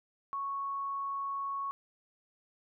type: tone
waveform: sine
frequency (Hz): 1107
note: C#6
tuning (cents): -3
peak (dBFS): -33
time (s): 0.33-1.71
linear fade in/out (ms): 0
effects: none